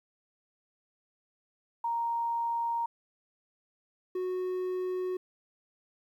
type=tone pair in turn; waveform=sine / triangle; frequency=932.3 / 367.6 Hz; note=A#5 / F#4; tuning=0 / -11 cents; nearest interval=octave + major third; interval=1611 cents; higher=first; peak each=-28 dBFS; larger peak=neither; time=1.84-2.86 / 4.15-5.17 s; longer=neither; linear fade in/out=5 ms; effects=11-bit